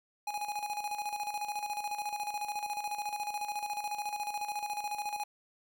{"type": "tone with tremolo", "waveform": "square", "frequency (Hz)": 830.6, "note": "G#5", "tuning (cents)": 0, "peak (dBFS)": -33, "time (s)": [0.27, 5.24], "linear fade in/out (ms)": 5, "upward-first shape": "square", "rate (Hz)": 14, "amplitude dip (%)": 60, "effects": []}